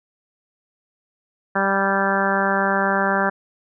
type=harmonic tone with a mistuned harmonic; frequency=196 Hz; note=G3; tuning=in tune; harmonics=1 / 2 / 3 / 4 / 5 / 6 / 7 / 8 / 9; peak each=-25 / -27 / -25 / -25 / -26 / -28 / -26 / -24 / -28 dBFS; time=1.55-3.3 s; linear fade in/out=10 ms; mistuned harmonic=9; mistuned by=-24 cents; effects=none